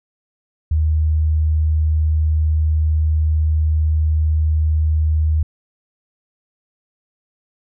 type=tone; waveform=sine; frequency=77.78 Hz; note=D#2; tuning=in tune; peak=-13 dBFS; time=0.71-5.43 s; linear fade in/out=5 ms; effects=none